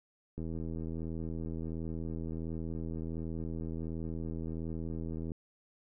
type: click train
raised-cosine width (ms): 3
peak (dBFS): -27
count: 403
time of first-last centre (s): 0.38-5.319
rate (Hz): 81.4
effects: none